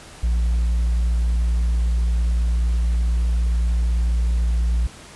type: tone with tanh clipping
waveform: sine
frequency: 58.27 Hz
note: A#1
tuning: in tune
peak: -17 dBFS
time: 0.23-4.87 s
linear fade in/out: 5 ms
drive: 2 dB
effects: pink hiss -42 dBFS RMS until 5.15 s + resampled to 24000 Hz